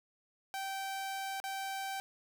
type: tone with dropouts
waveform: sawtooth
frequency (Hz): 777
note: G5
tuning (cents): -16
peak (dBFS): -33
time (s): 0.54-2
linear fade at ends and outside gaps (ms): 0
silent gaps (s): 1.401-1.44
effects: none